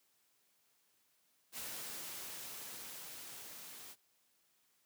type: noise with level ramp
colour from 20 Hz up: white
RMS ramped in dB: -44 to -52 dBFS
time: 1.52-3.96 s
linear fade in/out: 50 ms
effects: white hiss -75 dBFS RMS until 4.85 s + high-pass 100 Hz 12 dB/octave